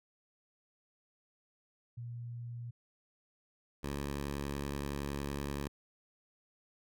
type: tone pair in turn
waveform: sine / 10% pulse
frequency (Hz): 118.9 / 70.7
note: A#2 / C#2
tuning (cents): +35 / +35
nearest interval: major sixth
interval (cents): 900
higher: first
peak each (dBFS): -40 / -28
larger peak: second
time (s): 1.97-2.71 / 3.83-5.68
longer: second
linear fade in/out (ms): 10
effects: none